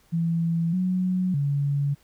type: tone with pitch steps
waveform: sine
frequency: 166.8 / 183.9 / 142 Hz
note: E3 / F#3 / C#3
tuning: +21 / -10 / +42 cents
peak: -21 dBFS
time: 0.12-1.95 s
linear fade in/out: 20 ms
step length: 610 ms
effects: pink hiss -61 dBFS RMS until 2.03 s